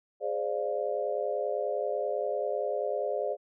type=chord; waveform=sine; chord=D half-diminished seventh; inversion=second; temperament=equal with one note detuned; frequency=415.3 / 523.3 / 593.5 / 698.5 Hz; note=Ab4 / C5 / D5 / F5; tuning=0 / 0 / +18 / 0 cents; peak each=-34 / -33 / -32 / -37 dBFS; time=0.2-3.37 s; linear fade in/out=50 ms; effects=none